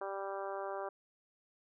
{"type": "harmonic tone", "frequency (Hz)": 196, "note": "G3", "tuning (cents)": 0, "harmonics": [2, 3, 4, 5, 6, 7, 8], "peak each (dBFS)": [-43, -42, -44, -47, -47, -51, -53], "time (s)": [0.01, 0.89], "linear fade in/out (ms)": 5, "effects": []}